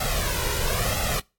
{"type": "noise with flanger", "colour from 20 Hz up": "pink", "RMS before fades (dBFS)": -25, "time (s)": [0, 1.2], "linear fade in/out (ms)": 5, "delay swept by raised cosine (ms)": [1.5, 2.09], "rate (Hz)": 1, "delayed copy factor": 0.7, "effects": ["noise-tail reverb RT60 0.3 s tail -26 dB re dry", "AAC 64 kbps"]}